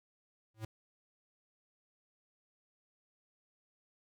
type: tone with exponential growth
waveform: square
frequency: 110 Hz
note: A2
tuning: in tune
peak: -36 dBFS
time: 0.54-0.65 s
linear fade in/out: 5 ms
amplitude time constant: 22 ms
effects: none